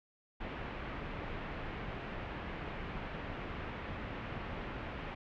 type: low-pass noise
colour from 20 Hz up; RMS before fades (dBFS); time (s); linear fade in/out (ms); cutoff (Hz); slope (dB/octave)
pink; -42; 0.4-5.15; 10; 2700; 24
effects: none